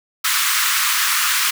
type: high-pass noise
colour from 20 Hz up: pink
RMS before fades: -18 dBFS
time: 0.24-1.51 s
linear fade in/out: 10 ms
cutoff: 1100 Hz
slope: 48 dB/octave
effects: none